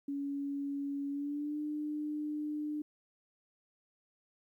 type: tone with pitch glide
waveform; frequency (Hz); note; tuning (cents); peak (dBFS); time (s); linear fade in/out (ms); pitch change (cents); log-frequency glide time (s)
sine; 281.4 to 299.9; C#4 to D4; +26 to +36; -34; 0.08-2.82; 5; +110; 1.1-1.59
effects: 12-bit